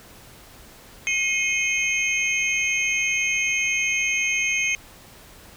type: tone cluster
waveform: sine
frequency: 2158 / 2506 / 3092 / 6370 Hz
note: C#7 / D#7 / G7 / G8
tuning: -47 / +12 / -24 / +27 cents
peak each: -24 / -24 / -32 / -28 dBFS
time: 1.07-4.75 s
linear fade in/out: 0 ms
effects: pink hiss -47 dBFS RMS until 5.56 s